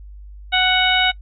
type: harmonic tone with a mistuned harmonic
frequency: 740 Hz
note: F#5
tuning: in tune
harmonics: 1 / 2 / 3 / 4 / 5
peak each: -20 / -20 / -20 / -20 / -20 dBFS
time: 0.52-1.12 s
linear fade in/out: 20 ms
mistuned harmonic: 5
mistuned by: +23 cents
effects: noise-tail reverb RT60 0.1 s tail -23 dB re dry + added 50 Hz sine -35 dBFS peak until 1.21 s